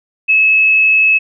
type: tone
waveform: sine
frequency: 2589 Hz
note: E7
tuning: 32 cents flat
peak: -7 dBFS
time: 0.28-1.19 s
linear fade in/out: 20 ms
effects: none